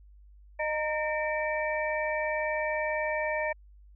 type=tone cluster; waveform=sine; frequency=615 / 924 / 1818 / 2311 Hz; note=D#5 / A#5 / A#6 / D7; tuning=-20 / -16 / -44 / -28 cents; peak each=-30 / -35 / -34 / -35 dBFS; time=0.59-3.53 s; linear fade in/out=10 ms; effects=added 50 Hz sine -51 dBFS peak until 3.95 s